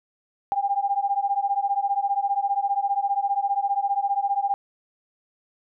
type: beating tone pair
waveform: sine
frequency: 792 / 807 Hz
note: G5 / G#5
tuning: +18 / -50 cents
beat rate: 15 Hz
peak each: -24 dBFS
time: 0.52-4.54 s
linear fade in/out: 0 ms
effects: none